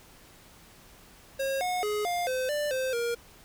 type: tone with pitch steps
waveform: square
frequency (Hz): 541 / 726 / 419.4 / 704 / 514 / 591 / 520 / 471.3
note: C#5 / F#5 / G#4 / F5 / C5 / D5 / C5 / A#4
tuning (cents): -42 / -33 / +17 / +14 / -31 / +11 / -11 / +19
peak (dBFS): -28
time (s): 1.39-3.15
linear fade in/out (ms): 10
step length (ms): 220
effects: pink hiss -54 dBFS RMS until 3.44 s